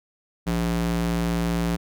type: tone with high-pass filter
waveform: square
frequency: 57.6 Hz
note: A#1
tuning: 20 cents flat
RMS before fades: -24 dBFS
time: 0.46-1.77 s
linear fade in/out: 20 ms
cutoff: 120 Hz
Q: 2.4
effects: none